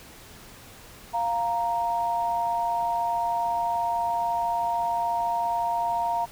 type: tone pair together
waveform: sine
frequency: 698.5 / 932.4 Hz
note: F5 / A#5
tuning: 0 / 0 cents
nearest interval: perfect fourth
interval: 500 cents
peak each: -27 / -25 dBFS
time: 1.13-6.26 s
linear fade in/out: 20 ms
effects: pink hiss -47 dBFS RMS until 6.31 s